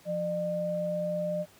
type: tone pair together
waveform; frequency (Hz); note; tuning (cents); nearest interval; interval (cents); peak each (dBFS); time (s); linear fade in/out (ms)
sine; 174.1 / 604.2; F3 / D5; -5 / +49; octave + minor seventh; 2154; -34 / -29; 0.05-1.46; 50
effects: pink hiss -57 dBFS RMS until 1.59 s + high-pass 100 Hz 12 dB/octave